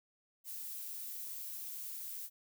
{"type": "noise", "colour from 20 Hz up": "violet", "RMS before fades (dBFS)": -44, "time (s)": [0.44, 2.3], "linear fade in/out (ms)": 50, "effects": []}